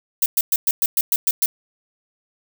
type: noise bursts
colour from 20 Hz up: violet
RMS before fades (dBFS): -17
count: 9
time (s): 0.22-1.46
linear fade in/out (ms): 2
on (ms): 40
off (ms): 110
effects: none